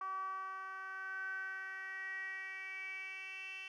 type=tone with band-pass filter sweep; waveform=10% pulse; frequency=381.9 Hz; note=G4; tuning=45 cents flat; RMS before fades=-44 dBFS; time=0.01-3.68 s; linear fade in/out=2 ms; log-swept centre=1100 to 2800 Hz; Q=8.1; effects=none